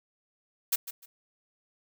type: noise with echo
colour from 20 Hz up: blue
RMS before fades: -25 dBFS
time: 0.72-0.76 s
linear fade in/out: 10 ms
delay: 150 ms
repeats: 2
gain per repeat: -13 dB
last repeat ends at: 1.06 s
effects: none